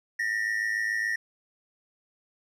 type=tone pair together; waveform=triangle; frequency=1800 / 1907 Hz; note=A6 / A#6; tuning=+39 / +39 cents; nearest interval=minor second; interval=100 cents; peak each=-27 dBFS; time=0.19-1.16 s; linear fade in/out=5 ms; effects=none